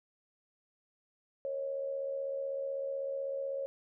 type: tone with amplitude modulation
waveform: sine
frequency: 547 Hz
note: C#5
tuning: 23 cents flat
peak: -31 dBFS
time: 1.45-3.66 s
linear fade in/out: 0 ms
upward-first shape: sine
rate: 76 Hz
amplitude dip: 55%
effects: none